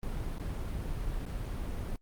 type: noise with dropouts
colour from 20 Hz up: brown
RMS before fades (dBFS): -35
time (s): 0.03-1.96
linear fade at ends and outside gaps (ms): 1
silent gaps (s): 0.383-0.397 / 1.254-1.263
effects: Opus 32 kbps